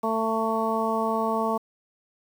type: harmonic tone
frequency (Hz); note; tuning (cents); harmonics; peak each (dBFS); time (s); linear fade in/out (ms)
223.1; A3; +24; 1 / 2 / 3 / 4 / 5; -29 / -29 / -29 / -29 / -29; 0.03-1.58; 10
effects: 8-bit